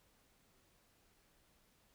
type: silence
effects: pink hiss -72 dBFS RMS until 1.94 s